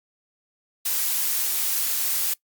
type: noise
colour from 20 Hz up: blue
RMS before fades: -24 dBFS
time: 0.85-2.34 s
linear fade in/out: 10 ms
effects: noise-tail reverb RT60 0.1 s tail -21 dB re dry + Opus 48 kbps